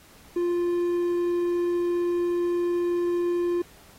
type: tone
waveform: triangle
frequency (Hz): 349.2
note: F4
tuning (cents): 0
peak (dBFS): -20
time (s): 0.36-3.62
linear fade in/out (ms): 5
effects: pink hiss -53 dBFS RMS until 3.98 s + AAC 48 kbps